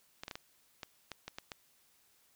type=clicks; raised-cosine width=0.2 ms; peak=-24 dBFS; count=9; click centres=0.235 / 0.281 / 0.312 / 0.355 / 0.832 / 1.117 / 1.28 / 1.385 / 1.518 s; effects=white hiss -69 dBFS RMS until 2.35 s